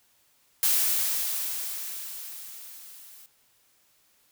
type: noise with level ramp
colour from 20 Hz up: blue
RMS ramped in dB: -22 to -50 dBFS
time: 0.63-3.26 s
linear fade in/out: 0 ms
effects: white hiss -65 dBFS RMS until 4.31 s